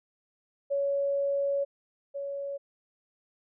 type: tone pair in turn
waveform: sine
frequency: 560 / 560 Hz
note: C#5 / C#5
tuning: +18 / +18 cents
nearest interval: unison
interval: 0 cents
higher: neither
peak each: -25 / -32 dBFS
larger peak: first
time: 0.7-1.65 / 2.14-2.58 s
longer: first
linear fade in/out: 20 ms
effects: none